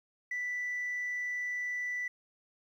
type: tone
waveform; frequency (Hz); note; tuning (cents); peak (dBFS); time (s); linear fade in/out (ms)
sine; 1975.5; B6; 0; -31; 0.31-2.08; 5
effects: tanh soft clip ceiling -30 dBFS + 11-bit